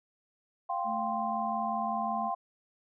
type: chord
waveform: sine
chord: F suspended second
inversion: none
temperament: equal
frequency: 698.5 / 784 / 1046.5 Hz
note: F5 / G5 / C6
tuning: 0 / 0 / 0 cents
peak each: -34 dBFS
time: 0.69-2.35 s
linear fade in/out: 10 ms
type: tone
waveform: sine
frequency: 220 Hz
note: A3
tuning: in tune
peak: -37 dBFS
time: 0.84-2.31 s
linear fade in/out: 50 ms
effects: none